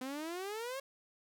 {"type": "exponential sweep", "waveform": "sawtooth", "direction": "up", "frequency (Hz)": [251.8, 554.4], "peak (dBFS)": -35, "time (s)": [0.01, 0.8], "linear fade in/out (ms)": 5, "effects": []}